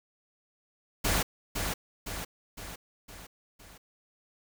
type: noise with echo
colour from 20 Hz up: pink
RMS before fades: -27 dBFS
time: 1.04-1.23 s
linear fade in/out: 10 ms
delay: 510 ms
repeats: 5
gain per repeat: -5 dB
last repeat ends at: 3.78 s
effects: none